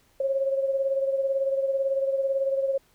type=beating tone pair; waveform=sine; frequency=540 / 558 Hz; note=C#5 / C#5; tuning=-45 / +11 cents; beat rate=18 Hz; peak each=-23 / -31 dBFS; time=0.2-2.78 s; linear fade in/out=5 ms; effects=pink hiss -63 dBFS RMS until 2.94 s